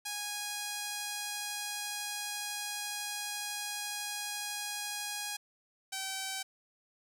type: tone pair in turn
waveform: 5% pulse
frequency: 826 / 769.9 Hz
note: G#5 / G5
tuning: -10 / -31 cents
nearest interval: minor second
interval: 121 cents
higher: first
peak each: -24 dBFS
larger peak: neither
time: 0.05-5.37 / 5.92-6.43 s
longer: first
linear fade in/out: 10 ms
effects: none